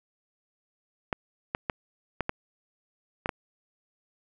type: clicks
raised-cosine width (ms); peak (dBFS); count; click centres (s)
0.5; -12; 7; 1.128 / 1.549 / 1.698 / 2.207 / 2.294 / 3.259 / 3.292
effects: none